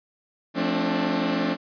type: chord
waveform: sawtooth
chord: D minor seventh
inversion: first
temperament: equal with one note detuned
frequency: 174.61 / 220 / 267.3 / 293.7 Hz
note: F3 / A3 / C4 / D4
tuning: 0 / 0 / +37 / 0 cents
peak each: -26 / -25 / -23 / -23 dBFS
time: 0.54-1.57 s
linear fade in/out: 50 ms
effects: resampled to 11025 Hz